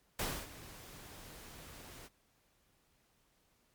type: noise with ADSR envelope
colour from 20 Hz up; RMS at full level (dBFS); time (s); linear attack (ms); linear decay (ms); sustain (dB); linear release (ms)
pink; -35; 0.19-2.09; 4; 270; -17; 32
effects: pink hiss -73 dBFS RMS until 3.74 s + MP3 96 kbps